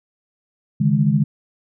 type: chord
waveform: sine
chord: C# suspended second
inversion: none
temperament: equal with one note detuned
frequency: 141.42 / 155.56 / 207.7 Hz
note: C#3 / D#3 / G#3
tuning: +35 / 0 / 0 cents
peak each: -18 dBFS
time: 0.8-1.24 s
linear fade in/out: 10 ms
effects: none